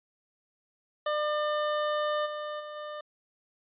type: tone with level steps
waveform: 25% pulse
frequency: 600 Hz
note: D5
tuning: 37 cents sharp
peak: -23 / -30 / -35 / -33 dBFS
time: 1.06-3.01 s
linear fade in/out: 5 ms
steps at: 2.25 / 2.59 / 2.75 s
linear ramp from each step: 20 ms
effects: resampled to 8000 Hz